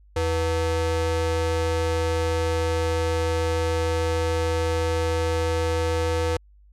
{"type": "ring-modulated tone", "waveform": "square", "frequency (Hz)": 203.8, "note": "G#3", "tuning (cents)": -32, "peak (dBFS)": -19, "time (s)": [0.16, 6.37], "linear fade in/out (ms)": 5, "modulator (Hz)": 287, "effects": ["added 50 Hz sine -50 dBFS peak until 6.72 s", "low-pass 9000 Hz 12 dB/octave"]}